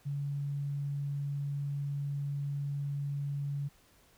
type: tone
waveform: sine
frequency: 142 Hz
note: C#3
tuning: 42 cents sharp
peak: -32 dBFS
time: 0.05-3.69 s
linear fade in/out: 20 ms
effects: pink hiss -64 dBFS RMS until 4.17 s